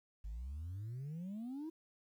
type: exponential sweep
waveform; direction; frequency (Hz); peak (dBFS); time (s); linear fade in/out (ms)
sine; up; 49 to 330.7; -39; 0.24-1.7; 10
effects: tanh soft clip ceiling -40 dBFS + 12-bit